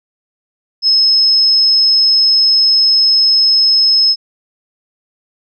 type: tone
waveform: sine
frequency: 5180 Hz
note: E8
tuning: 31 cents flat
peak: -7 dBFS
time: 0.82-4.16 s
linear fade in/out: 50 ms
effects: none